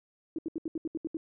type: tone bursts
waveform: sine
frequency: 322.2 Hz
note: E4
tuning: 39 cents flat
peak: -30 dBFS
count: 9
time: 0.36-1.17 s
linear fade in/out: 2 ms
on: 26 ms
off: 72 ms
effects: none